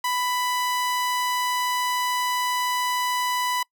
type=tone; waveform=sawtooth; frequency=993 Hz; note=B5; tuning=9 cents sharp; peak=-19 dBFS; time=0.04-3.63 s; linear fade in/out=5 ms; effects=noise-tail reverb RT60 0.1 s tail -25 dB re dry